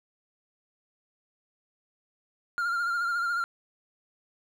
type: tone with vibrato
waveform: triangle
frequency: 1396.9 Hz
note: F6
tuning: in tune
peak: -24 dBFS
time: 2.58-3.44 s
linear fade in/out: 0 ms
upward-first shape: sine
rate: 14 Hz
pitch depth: 41 cents each way
effects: none